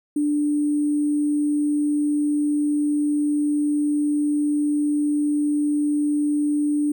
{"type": "tone with sample-and-hold", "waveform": "sine", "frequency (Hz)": 294.9, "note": "D4", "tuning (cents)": 7, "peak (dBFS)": -18, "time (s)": [0.16, 6.92], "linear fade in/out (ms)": 5, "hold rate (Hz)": 8820, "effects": []}